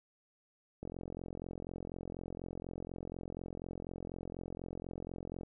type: click train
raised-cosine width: 2 ms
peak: -29 dBFS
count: 204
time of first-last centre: 0.83-5.433 s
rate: 44.1 Hz
effects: none